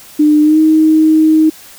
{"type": "tone with pitch glide", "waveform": "sine", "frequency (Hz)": [300.9, 314], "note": ["D4", "D#4"], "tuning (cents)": [42, 16], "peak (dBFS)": -5, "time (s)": [0.19, 1.5], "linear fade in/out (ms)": 10, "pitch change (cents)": 74, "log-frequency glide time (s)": [0.42, 0.59], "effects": ["white hiss -37 dBFS RMS until 1.78 s"]}